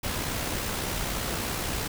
pink noise with amplitude modulation, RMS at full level -29 dBFS, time 0.03-1.88 s, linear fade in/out 10 ms, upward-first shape sine, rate 63.5 Hz, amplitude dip 35%, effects none

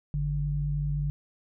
sine tone pair together, 51.94 / 146.1 Hz, G#1 / D3, +1 / -9 cents, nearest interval octave + tritone, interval 1790 cents, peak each -31 / -27 dBFS, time 0.14-1.1 s, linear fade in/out 0 ms, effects none

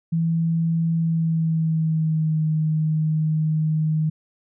sine tone with pitch glide, 164.81 to 156.1 Hz, E3 to D#3, 0 to +6 cents, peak -18 dBFS, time 0.12-4.1 s, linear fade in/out 10 ms, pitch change -94 cents, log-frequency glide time 0.95-2.44 s, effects none

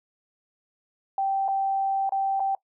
sine tone with dropouts, 780 Hz, G5, 9 cents flat, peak -22 dBFS, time 1.18-2.55 s, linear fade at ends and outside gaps 2 ms, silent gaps 1.481-1.485 / 2.093-2.121 / 2.397-2.402 s, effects noise-tail reverb RT60 0.1 s tail -21 dB re dry

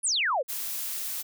sine exponential sweep, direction down, 10560 to 466.2 Hz, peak -23 dBFS, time 0.03-0.43 s, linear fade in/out 20 ms
blue noise, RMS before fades -33 dBFS, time 0.48-1.23 s, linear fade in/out 20 ms
effects none

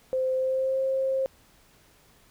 sine tone with pitch glide, 519 to 531.7 Hz, C5 to C5, -14 to +28 cents, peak -23 dBFS, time 0.13-1.26 s, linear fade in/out 0 ms, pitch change +42 cents, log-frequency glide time 0.35-0.81 s, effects pink hiss -59 dBFS RMS until 2.3 s

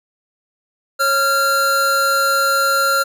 square tone pair together, 548.4 / 1382 Hz, C#5 / F6, -19 / -19 cents, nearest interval octave + major third, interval 1600 cents, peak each -22 / -15 dBFS, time 0.99-3.04 s, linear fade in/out 20 ms, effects none

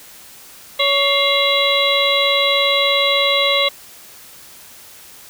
harmonic tone with a mistuned harmonic, 560 Hz, C#5, 18 cents sharp, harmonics 1 / 2 / 4 / 5 / 6 / 7, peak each -19 / -22 / -19 / -25 / -20 / -19 dBFS, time 0.79-3.69 s, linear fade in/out 10 ms, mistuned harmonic 4, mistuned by -98 cents, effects white hiss -41 dBFS RMS until 5.29 s

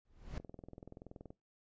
brown noise with exponential growth, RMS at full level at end -36 dBFS, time 0.05-0.38 s, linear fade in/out 1 ms, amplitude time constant 70 ms
click train, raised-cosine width 2 ms, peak -36 dBFS, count 20, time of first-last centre 0.4-1.305 s, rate 21 Hz
effects noise-tail reverb RT60 0.2 s tail -21 dB re dry + resampled to 16000 Hz

